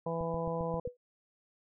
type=harmonic tone; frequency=166 Hz; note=E3; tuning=12 cents sharp; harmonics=1 / 2 / 3 / 4 / 5 / 6; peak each=-37 / -46 / -35 / -41 / -43 / -41 dBFS; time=0.06-0.8 s; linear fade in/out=5 ms
type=click train; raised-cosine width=5 ms; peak=-30 dBFS; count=6; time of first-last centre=0.21-0.875 s; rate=7.52 Hz
type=tone with exponential decay; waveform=sine; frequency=492.3 Hz; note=B4; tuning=6 cents flat; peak=-30 dBFS; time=0.85-0.97 s; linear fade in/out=5 ms; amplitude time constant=24 ms
effects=none